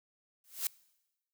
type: noise with exponential growth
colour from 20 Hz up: blue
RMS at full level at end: -29 dBFS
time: 0.44-0.67 s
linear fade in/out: 2 ms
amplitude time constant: 48 ms
effects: noise-tail reverb RT60 1.0 s tail -23 dB re dry